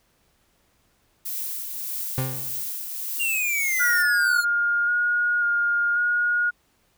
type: noise with tremolo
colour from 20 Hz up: violet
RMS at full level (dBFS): -29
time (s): 1.25-4.03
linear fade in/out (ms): 10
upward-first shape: triangle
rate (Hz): 1.7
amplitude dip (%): 40
type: tone with exponential decay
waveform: 40% pulse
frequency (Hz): 130.81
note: C3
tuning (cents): 0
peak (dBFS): -20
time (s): 2.18-2.69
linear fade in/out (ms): 0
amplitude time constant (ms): 110
type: exponential sweep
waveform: square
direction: down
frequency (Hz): 2821 to 1396.9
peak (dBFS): -23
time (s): 3.19-4.45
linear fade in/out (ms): 20
type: tone with vibrato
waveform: sine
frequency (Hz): 1427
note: F6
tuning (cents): +37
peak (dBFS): -19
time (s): 3.79-6.51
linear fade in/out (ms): 20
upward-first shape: square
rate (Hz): 0.92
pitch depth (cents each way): 14
effects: pink hiss -65 dBFS RMS until 6.97 s